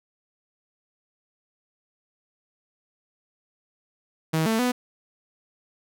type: tone with pitch steps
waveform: sawtooth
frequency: 159.6 / 223 / 248.2 Hz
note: D#3 / A3 / B3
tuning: +44 / +23 / +9 cents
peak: -17 dBFS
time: 4.33-4.72 s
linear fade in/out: 10 ms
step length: 130 ms
effects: none